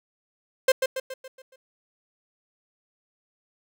45% pulse tone with echo, 524 Hz, C5, 2 cents sharp, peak -15 dBFS, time 0.68-0.72 s, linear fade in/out 5 ms, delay 140 ms, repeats 6, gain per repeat -6 dB, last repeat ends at 1.56 s, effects none

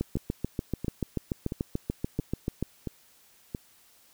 two click trains, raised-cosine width 3 ms, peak -15 / -19 dBFS, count 19 / 6, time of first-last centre 0.01-2.626 / 0.17-3.548 s, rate 6.88 / 1.48 Hz, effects white hiss -60 dBFS RMS until 4.13 s

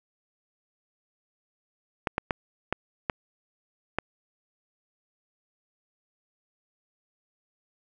clicks, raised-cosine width 0.5 ms, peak -10 dBFS, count 6, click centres 2.072 / 2.181 / 2.308 / 2.726 / 3.098 / 3.986 s, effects none

